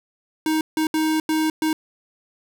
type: tone bursts at uneven times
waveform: square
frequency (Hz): 313.9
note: D#4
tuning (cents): +15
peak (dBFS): -19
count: 5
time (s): 0.46-0.61 / 0.77-0.87 / 0.94-1.2 / 1.29-1.5 / 1.62-1.73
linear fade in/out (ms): 2
effects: none